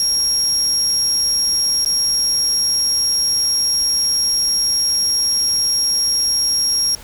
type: tone with dropouts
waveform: 35% pulse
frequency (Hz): 5588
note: F8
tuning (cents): 0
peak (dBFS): -12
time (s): 0-6.95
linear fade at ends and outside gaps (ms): 1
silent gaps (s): 1.848-1.86
effects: pink hiss -39 dBFS RMS until 7.03 s